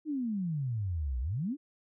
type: exponential two-way sweep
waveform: sine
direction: down then up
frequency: 319 to 58.6 to 319 Hz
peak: -30 dBFS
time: 0.05-1.57 s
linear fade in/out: 50 ms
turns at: 1.2 s
effects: none